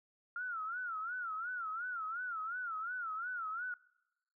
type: tone with vibrato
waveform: sine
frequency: 1380 Hz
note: F6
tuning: 21 cents flat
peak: -37 dBFS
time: 0.36-3.74 s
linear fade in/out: 2 ms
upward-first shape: sine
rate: 2.8 Hz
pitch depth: 150 cents each way
effects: noise-tail reverb RT60 1.0 s tail -25 dB re dry